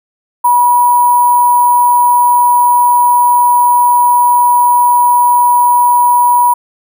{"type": "tone with sample-and-hold", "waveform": "sine", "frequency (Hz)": 972, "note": "B5", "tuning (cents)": -28, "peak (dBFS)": -5, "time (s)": [0.44, 6.54], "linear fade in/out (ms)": 10, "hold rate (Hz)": 11025, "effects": []}